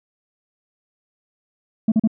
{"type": "tone bursts", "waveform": "sine", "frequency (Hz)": 220.1, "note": "A3", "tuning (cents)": 1, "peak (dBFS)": -10, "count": 3, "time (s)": [1.88, 2.075], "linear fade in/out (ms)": 5, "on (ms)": 39, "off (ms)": 39, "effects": ["tanh soft clip ceiling -11 dBFS"]}